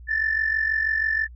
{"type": "tone pair together", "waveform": "sine", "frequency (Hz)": [1753.8, 1800], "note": ["A6", "A6"], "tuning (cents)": [-6, 39], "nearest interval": "unison", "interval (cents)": 45, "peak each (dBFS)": [-21, -25], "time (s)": [0.07, 1.28], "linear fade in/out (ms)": 50, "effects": ["tanh soft clip ceiling -14 dBFS", "added 60 Hz sine -40 dBFS peak until 1.35 s"]}